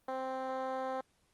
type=tone with band-pass filter; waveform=10% pulse; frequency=261.6 Hz; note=C4; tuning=in tune; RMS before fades=-37 dBFS; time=0.08-1.01 s; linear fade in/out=5 ms; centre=620 Hz; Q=1.4; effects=pink hiss -73 dBFS RMS until 1.33 s + Opus 32 kbps